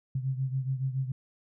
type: beating tone pair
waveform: sine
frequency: 130.81 / 137.91 Hz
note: C3 / C#3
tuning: 0 / -9 cents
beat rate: 7.1 Hz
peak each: -29 / -34 dBFS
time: 0.15-1.12 s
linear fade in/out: 5 ms
effects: none